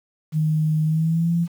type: tone with pitch glide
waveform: sine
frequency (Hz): 155.56 to 169.64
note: D#3 to E3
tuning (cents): 0 to +50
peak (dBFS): -17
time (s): 0.32-1.48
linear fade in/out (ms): 50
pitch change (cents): +150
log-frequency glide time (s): 0.85-1.32
effects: 8-bit